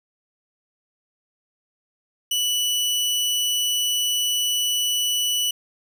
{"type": "tone", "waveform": "sawtooth", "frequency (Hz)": 2960, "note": "F#7", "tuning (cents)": 0, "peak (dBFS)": -17, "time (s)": [2.31, 5.51], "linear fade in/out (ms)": 5, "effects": []}